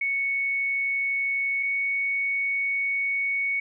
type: tone pair in turn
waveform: sine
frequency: 2217 / 2225 Hz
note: C#7 / C#7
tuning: 0 / +6 cents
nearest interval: unison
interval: 6 cents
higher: second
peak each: -23 dBFS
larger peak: neither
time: 0.01-1.63 / 1.63-3.6 s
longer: second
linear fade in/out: 5 ms
effects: none